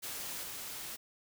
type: noise with level steps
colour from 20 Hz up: white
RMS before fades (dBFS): -41 / -43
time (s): 0.02-0.97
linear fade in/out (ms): 20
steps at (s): 0.43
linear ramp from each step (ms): 5
effects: none